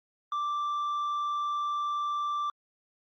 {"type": "tone with tanh clipping", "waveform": "sine", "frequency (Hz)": 1174.7, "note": "D6", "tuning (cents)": 0, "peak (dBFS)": -29, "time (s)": [0.32, 2.5], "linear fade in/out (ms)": 2, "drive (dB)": 4, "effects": ["Opus 48 kbps"]}